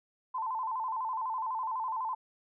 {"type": "tone with vibrato", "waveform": "sine", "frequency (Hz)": 954, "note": "A#5", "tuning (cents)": 40, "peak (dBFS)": -31, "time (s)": [0.34, 2.15], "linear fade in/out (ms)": 10, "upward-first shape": "square", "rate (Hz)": 12, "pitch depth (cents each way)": 120, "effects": []}